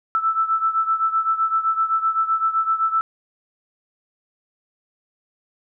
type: beating tone pair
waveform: sine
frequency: 1318.5 / 1326.3 Hz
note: E6 / E6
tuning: 0 / +10 cents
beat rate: 7.8 Hz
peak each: -19 / -23 dBFS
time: 0.15-3.01 s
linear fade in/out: 0 ms
effects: none